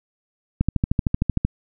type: click train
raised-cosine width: 5 ms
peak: -6 dBFS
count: 12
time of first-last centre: 0.61-1.45 s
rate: 13.1 Hz
effects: none